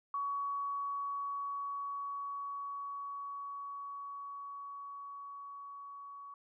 sine tone with level ramp, 1125 Hz, C#6, 25 cents sharp, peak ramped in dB -33 to -46 dBFS, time 0.14-6.34 s, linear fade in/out 2 ms, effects none

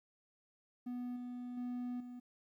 triangle tone with level steps, 246.1 Hz, B3, 6 cents flat, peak -37 / -40 / -36 / -44 dBFS, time 0.86-2.2 s, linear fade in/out 10 ms, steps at 1.16 / 1.57 / 2 s, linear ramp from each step 5 ms, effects 13-bit

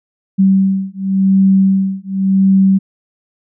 sine beating tone pair, 192.2 / 193.11 Hz, G3 / G3, -34 / -26 cents, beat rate 0.91 Hz, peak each -12 dBFS, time 0.38-2.79 s, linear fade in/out 20 ms, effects none

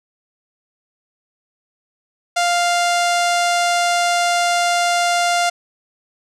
sawtooth tone with low-pass filter, 698.5 Hz, F5, in tune, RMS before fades -17 dBFS, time 2.36-5.5 s, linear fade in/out 10 ms, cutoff 7800 Hz, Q 1.3, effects none

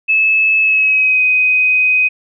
sine tone with pitch glide, 2602 to 2509 Hz, E7 to D#7, -23 to +14 cents, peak -9 dBFS, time 0.08-2.09 s, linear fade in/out 20 ms, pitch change -63 cents, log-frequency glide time 0.6-1.22 s, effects none

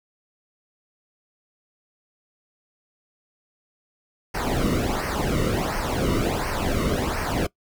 brown noise with flanger, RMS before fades -24 dBFS, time 4.34-7.47 s, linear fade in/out 10 ms, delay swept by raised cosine 0.27 to 1.24 ms, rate 1.4 Hz, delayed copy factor -0.8, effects noise-tail reverb RT60 0.1 s tail -21 dB re dry

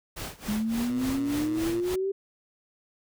pink noise with tremolo, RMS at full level -35 dBFS, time 0.16-1.96 s, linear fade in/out 10 ms, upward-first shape sine, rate 3.5 Hz, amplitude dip 90%
sine exponential sweep, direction up, 207.7 to 396.8 Hz, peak -25 dBFS, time 0.48-2.12 s, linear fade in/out 10 ms
15% pulse tone with pitch glide, 120 to 116.11 Hz, B2 to A#2, -49 to -6 cents, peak -32 dBFS, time 0.89-1.81 s, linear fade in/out 10 ms, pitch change -57 cents, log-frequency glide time 1.21-1.37 s
effects none

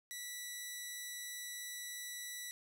10% pulse tone, 1959 Hz, B6, 15 cents flat, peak -34 dBFS, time 0.11-2.51 s, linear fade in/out 0 ms, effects none

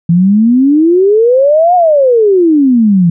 sine exponential two-way sweep, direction up then down, 164.81 to 733 to 164.81 Hz, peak -4 dBFS, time 0.09-3.1 s, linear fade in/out 5 ms, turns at 1.75 s, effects none

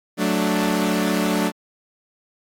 sawtooth chord, D major, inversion first, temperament equal, 185 / 220 / 293.7 Hz, F#3 / A3 / D4, 0 / 0 / 0 cents, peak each -19 dBFS, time 0.17-1.52 s, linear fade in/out 50 ms, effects AAC 64 kbps

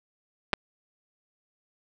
clicks, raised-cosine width 0.3 ms, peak -8 dBFS, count 2, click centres 0.532 / 0.537 s, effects none

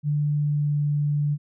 sine tone with pitch glide, 147.6 to 146.58 Hz, D3 to D3, +9 to -3 cents, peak -20 dBFS, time 0.03-1.38 s, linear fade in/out 50 ms, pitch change -12 cents, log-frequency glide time 0.36-0.78 s, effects none

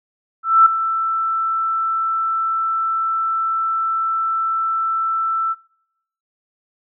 sine tone with ADSR envelope, 1329 Hz, E6, 14 cents sharp, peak -5 dBFS, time 0.43-5.55 s, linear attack 230 ms, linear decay 5 ms, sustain -12 dB, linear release 35 ms, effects noise-tail reverb RT60 0.8 s tail -25 dB re dry

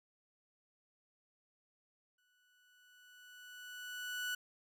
30% pulse tone with exponential growth, 1480 Hz, F#6, in tune, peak -33 dBFS, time 2.18-4.35 s, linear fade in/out 5 ms, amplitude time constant 470 ms, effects none

